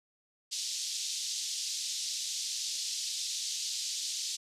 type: band-pass noise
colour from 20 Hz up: white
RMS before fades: -36 dBFS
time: 0.51-4.37 s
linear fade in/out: 20 ms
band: 3600 to 6800 Hz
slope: 24 dB/octave
effects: resampled to 32000 Hz